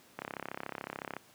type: click train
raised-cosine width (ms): 0.5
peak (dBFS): -22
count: 34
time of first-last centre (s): 0.19-1.166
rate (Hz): 33.8
effects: pink hiss -60 dBFS RMS until 1.34 s + high-pass 150 Hz 12 dB/octave